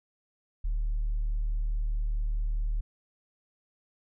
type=tone; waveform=sine; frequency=37.63 Hz; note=D1; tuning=43 cents sharp; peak=-24 dBFS; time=0.64-2.81 s; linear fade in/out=10 ms; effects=tanh soft clip ceiling -24 dBFS